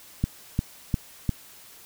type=click train; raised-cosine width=5 ms; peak=-10 dBFS; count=4; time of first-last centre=0.24-1.293 s; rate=2.85 Hz; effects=white hiss -49 dBFS RMS until 1.85 s